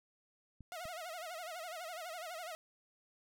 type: clicks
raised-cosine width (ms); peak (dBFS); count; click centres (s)
5; -40; 2; 0.607 / 0.855
type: tone with vibrato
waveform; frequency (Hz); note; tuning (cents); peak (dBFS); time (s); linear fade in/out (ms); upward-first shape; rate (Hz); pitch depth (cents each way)
sawtooth; 678; E5; +49; -39; 0.72-2.55; 0; sine; 12; 140
effects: none